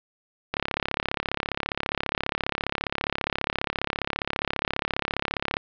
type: click train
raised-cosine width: 0.3 ms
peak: -8 dBFS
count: 176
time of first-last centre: 0.54-5.569 s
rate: 34.8 Hz
effects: low-pass 4000 Hz 12 dB/octave